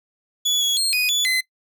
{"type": "tone with pitch steps", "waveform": "30% pulse", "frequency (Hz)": [3416, 3356, 4231, 2486, 3446, 2042], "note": ["G#7", "G#7", "C8", "D#7", "A7", "C7"], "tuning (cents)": [48, 17, 19, -2, -37, -43], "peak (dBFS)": -15, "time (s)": [0.45, 1.41], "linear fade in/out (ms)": 10, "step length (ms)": 160, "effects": ["noise-tail reverb RT60 0.1 s tail -21 dB re dry"]}